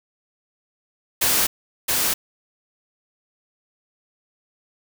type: noise with echo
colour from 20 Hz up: white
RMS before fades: -19 dBFS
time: 1.21-1.47 s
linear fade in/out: 10 ms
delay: 670 ms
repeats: 1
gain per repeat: -2 dB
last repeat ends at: 2.14 s
effects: none